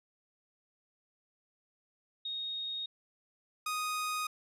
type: tone pair in turn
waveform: sine / sawtooth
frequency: 3729 / 1244.4 Hz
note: A#7 / D#6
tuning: 0 / 0 cents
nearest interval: octave + perfect fifth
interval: 1900 cents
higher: first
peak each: -35 / -29 dBFS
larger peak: second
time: 2.25-2.86 / 3.66-4.27 s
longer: neither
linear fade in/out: 5 ms
effects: resampled to 32000 Hz